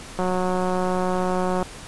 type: click train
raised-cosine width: 1 ms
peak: -11 dBFS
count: 264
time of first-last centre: 0.19-1.627 s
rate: 183 Hz
effects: pink hiss -39 dBFS RMS until 1.87 s + resampled to 24000 Hz